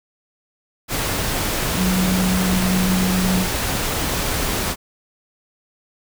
sine tone in noise, 185 Hz, F#3, in tune, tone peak -17 dBFS, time 1.75-3.47 s, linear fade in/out 50 ms, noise pink, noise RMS -22 dBFS, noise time 0.88-4.76 s, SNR +2 dB, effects none

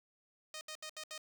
5% pulse tone bursts, 620 Hz, D#5, 6 cents flat, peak -32 dBFS, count 5, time 0.54-1.179 s, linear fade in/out 2 ms, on 71 ms, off 71 ms, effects none

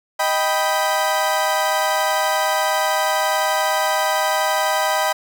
30% pulse chord, Eb augmented, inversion none, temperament equal with one note detuned, 624.8 / 784 / 987.8 Hz, Eb5 / G5 / B5, +7 / 0 / 0 cents, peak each -19 dBFS, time 0.19-5.13 s, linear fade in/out 10 ms, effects none

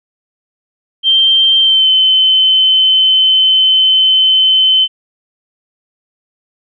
sine tone with pitch glide, 3144 to 3062 Hz, G7 to G7, +4 to -41 cents, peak -6 dBFS, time 1.03-4.88 s, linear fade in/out 50 ms, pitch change -45 cents, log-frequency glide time 1.6-1.89 s, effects none

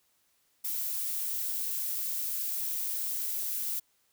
violet noise, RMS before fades -33 dBFS, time 0.64-3.8 s, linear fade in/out 10 ms, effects white hiss -71 dBFS RMS until 4.12 s

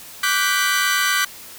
sawtooth chord, G major seventh, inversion second, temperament equal with one note detuned, 1165.9 / 1480 / 1568 / 1975.5 Hz, D6 / F#6 / G6 / B6, -13 / 0 / 0 / 0 cents, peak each -19 dBFS, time 0.23-1.25 s, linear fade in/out 5 ms, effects white hiss -39 dBFS RMS until 1.58 s

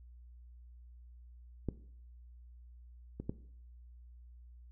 clicks, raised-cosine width 3 ms, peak -21 / -27 / -22 dBFS, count 3, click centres 1.687 / 3.2 / 3.295 s, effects noise-tail reverb RT60 0.6 s tail -17 dB re dry + added 60 Hz sine -52 dBFS peak until 4.71 s

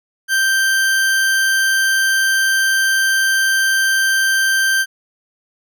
40% pulse tone, 1568 Hz, G6, in tune, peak -12 dBFS, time 0.28-4.86 s, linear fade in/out 50 ms, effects none

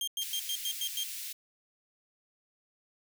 sawtooth tone bursts, 3200 Hz, G7, 35 cents sharp, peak -28 dBFS, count 7, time 0.01-1.035 s, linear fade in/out 2 ms, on 65 ms, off 95 ms
white high-pass noise, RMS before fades -40 dBFS, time 0.21-1.33 s, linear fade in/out 10 ms, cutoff 2200 Hz, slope 24 dB/octave
effects none

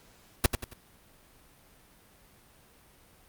pink noise with echo, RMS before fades -20 dBFS, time 0.44-0.46 s, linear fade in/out 2 ms, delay 91 ms, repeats 3, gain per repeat -8 dB, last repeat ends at 0.733 s, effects pink hiss -59 dBFS RMS until 3.28 s + Opus 48 kbps

